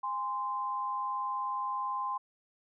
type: tone pair together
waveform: sine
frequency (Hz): 820 / 1038.7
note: G#5 / C6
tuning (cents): -22 / -13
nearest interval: major third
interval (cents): 409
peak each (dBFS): -38 / -32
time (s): 0.03-2.18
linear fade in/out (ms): 10
effects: none